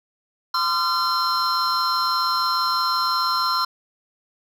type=tone cluster; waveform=triangle; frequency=1029 / 1201 / 1366 / 4144 / 5340 Hz; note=C6 / D6 / F6 / C8 / E8; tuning=-29 / +38 / -39 / -17 / +22 cents; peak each=-21 / -27 / -21 / -24 / -28 dBFS; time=0.54-3.65 s; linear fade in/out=5 ms; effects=tanh soft clip ceiling -11 dBFS